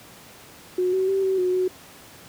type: tone with pitch steps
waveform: sine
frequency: 364.4 / 377.4 / 387.7 / 381.1 / 364.5 / 368.9 Hz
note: F#4 / F#4 / G4 / G4 / F#4 / F#4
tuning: -26 / +34 / -19 / -49 / -26 / -5 cents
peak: -19 dBFS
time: 0.78-1.68 s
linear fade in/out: 5 ms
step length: 150 ms
effects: pink hiss -46 dBFS RMS until 2.28 s + high-pass 100 Hz 12 dB/octave